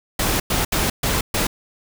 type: noise bursts at uneven times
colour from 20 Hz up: pink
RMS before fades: -20 dBFS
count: 5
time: 0.19-0.4 / 0.5-0.65 / 0.72-0.9 / 1.03-1.21 / 1.34-1.47 s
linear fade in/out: 5 ms
effects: none